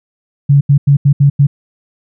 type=tone bursts at uneven times; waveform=sine; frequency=141.3 Hz; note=C#3; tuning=34 cents sharp; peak=-4 dBFS; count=6; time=0.49-0.61 / 0.69-0.78 / 0.87-0.97 / 1.05-1.13 / 1.2-1.3 / 1.39-1.47 s; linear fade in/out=10 ms; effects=none